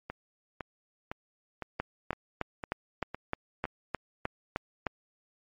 two click trains, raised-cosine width 0.5 ms, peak -15 / -21 dBFS, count 11 / 8, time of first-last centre 1.8-4.867 / 0.1-3.653 s, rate 3.26 / 1.97 Hz, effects MP3 48 kbps

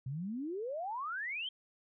sine exponential sweep, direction up, 123.47 to 3227 Hz, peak -36 dBFS, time 0.06-1.49 s, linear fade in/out 5 ms, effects none

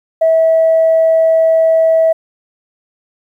sine tone, 649 Hz, E5, 27 cents flat, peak -6 dBFS, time 0.21-2.13 s, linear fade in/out 10 ms, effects tanh soft clip ceiling -3 dBFS + 8-bit

